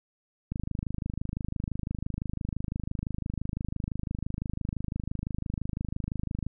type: click train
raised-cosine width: 5 ms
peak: -19 dBFS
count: 155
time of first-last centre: 0.52-6.466 s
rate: 25.9 Hz
effects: none